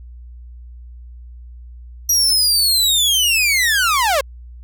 sawtooth linear sweep, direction down, 5800 to 514 Hz, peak -10 dBFS, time 2.09-4.21 s, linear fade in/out 5 ms, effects added 60 Hz sine -34 dBFS peak until 4.63 s

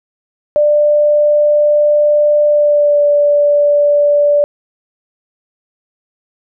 sine tone with pitch glide, 593 to 582.8 Hz, D5 to D5, +17 to -13 cents, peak -7 dBFS, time 0.56-4.44 s, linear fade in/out 0 ms, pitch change -30 cents, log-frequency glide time 2.46-3.02 s, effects none

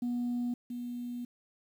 sine tone pair in turn, 242.6 / 242.6 Hz, B3 / B3, -31 / -31 cents, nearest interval unison, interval 0 cents, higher neither, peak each -28 / -35 dBFS, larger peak first, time 0.02-0.54 / 0.7-1.25 s, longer second, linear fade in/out 5 ms, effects tanh soft clip ceiling -28 dBFS + 10-bit

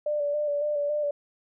sine tone with vibrato, 587.3 Hz, D5, in tune, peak -24 dBFS, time 0.06-1.11 s, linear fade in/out 5 ms, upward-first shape square, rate 3.6 Hz, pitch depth 26 cents each way, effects none

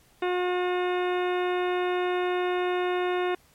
harmonic tone, 360 Hz, F#4, 47 cents flat, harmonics 1 / 2 / 3 / 4 / 5 / 6 / 7 / 8 / 10, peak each -25 / -31 / -35 / -37 / -39 / -41 / -42 / -43 / -45 dBFS, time 0.22-3.35 s, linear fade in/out 5 ms, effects pink hiss -60 dBFS RMS until 3.54 s + MP3 64 kbps

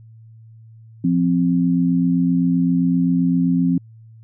sine tone pair together, 174.1 / 261.8 Hz, F3 / C4, -5 / +1 cents, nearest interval perfect fifth, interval 706 cents, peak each -17 dBFS, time 1.04-3.78 s, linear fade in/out 5 ms, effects added 112 Hz sine -41 dBFS peak until 4.23 s

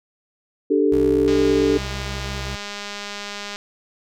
sine chord, D suspended fourth, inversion none, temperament just, 293.7 / 391.6 / 440.5 Hz, D4 / G4 / A4, 0 / -2 / +2 cents, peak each -19 dBFS, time 0.7-1.78 s, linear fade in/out 10 ms
25% pulse tone with pitch glide, 64.4 to 66.48 Hz, C2 to C2, -27 to +28 cents, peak -24 dBFS, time 0.92-2.56 s, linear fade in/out 5 ms, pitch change +55 cents, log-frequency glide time 1.37-2.28 s
click train, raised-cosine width 0.2 ms, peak -14 dBFS, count 466, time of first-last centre 1.28-3.559 s, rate 204 Hz
effects none

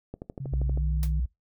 click train, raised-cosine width 2 ms, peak -23 dBFS, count 9, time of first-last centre 0.14-0.775 s, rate 12.6 Hz
sine tone with pitch glide, 135.6 to 154.87 Hz, C#3 to D#3, -38 to -8 cents, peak -31 dBFS, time 0.4-1.2 s, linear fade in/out 5 ms, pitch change +230 cents, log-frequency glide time 0.76-0.83 s
sine tone, 61.74 Hz, B1, in tune, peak -24 dBFS, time 0.52-1.26 s, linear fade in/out 10 ms
white noise with exponential decay, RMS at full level -36 dBFS, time 1.03-1.12 s, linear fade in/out 0 ms, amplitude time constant 19 ms
effects noise-tail reverb RT60 0.2 s tail -23 dB re dry

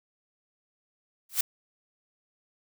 blue noise with exponential growth, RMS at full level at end -19 dBFS, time 1.29-1.41 s, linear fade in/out 5 ms, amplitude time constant 25 ms, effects none

